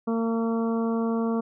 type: harmonic tone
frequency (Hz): 228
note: A#3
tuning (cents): -38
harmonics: 1 / 2 / 3 / 4 / 5 / 6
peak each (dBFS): -24 / -29 / -36 / -39 / -37 / -44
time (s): 0.07-1.41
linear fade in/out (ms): 10
effects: none